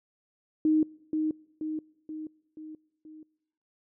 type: tone with echo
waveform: sine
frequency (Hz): 311.1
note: D#4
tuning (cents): 0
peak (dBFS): -20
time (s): 0.65-0.83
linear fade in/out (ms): 2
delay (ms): 480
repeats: 5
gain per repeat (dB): -5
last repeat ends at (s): 3.23
effects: noise-tail reverb RT60 1.0 s tail -25 dB re dry